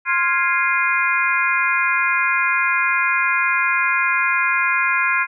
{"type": "harmonic tone with a mistuned harmonic", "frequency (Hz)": 349.8, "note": "F4", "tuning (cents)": 3, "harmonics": [3, 4, 5, 6, 7], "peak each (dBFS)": [-22, -22, -22, -22, -22], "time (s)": [0.05, 5.27], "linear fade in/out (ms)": 50, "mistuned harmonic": 5, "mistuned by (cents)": -97, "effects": []}